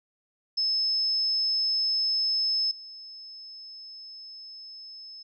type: tone with level steps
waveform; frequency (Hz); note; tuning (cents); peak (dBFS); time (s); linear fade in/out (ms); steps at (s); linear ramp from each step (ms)
sine; 5220; E8; -18; -23 / -41; 0.57-5.23; 10; 2.71; 2
effects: none